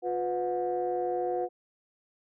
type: tone cluster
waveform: sine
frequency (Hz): 357.3 / 498.1 / 726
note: F4 / B4 / F#5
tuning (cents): +40 / +15 / -33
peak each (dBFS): -31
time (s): 0.02-1.49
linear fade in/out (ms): 50
effects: tanh soft clip ceiling -20 dBFS